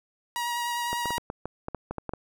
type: tone with vibrato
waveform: sawtooth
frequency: 954 Hz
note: A#5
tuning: 40 cents sharp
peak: -24 dBFS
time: 0.36-1.18 s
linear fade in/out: 0 ms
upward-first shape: sine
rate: 9.9 Hz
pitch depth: 13 cents each way
type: clicks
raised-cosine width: 1 ms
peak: -18 dBFS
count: 12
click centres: 0.93 / 1.057 / 1.106 / 1.181 / 1.301 / 1.456 / 1.684 / 1.747 / 1.91 / 1.983 / 2.093 / 2.136 s
effects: none